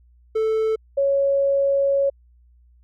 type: tone pair in turn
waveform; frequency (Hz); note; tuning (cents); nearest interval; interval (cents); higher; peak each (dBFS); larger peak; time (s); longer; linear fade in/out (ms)
triangle / sine; 440 / 554.4; A4 / C#5; 0 / 0; major third; 400; second; -16; neither; 0.35-0.76 / 0.97-2.1; second; 10
effects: added 60 Hz sine -51 dBFS peak until 2.83 s